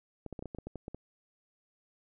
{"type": "clicks", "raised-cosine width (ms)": 2, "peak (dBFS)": -27, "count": 11, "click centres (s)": [0.263, 0.327, 0.392, 0.425, 0.457, 0.548, 0.586, 0.67, 0.757, 0.881, 0.946], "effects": []}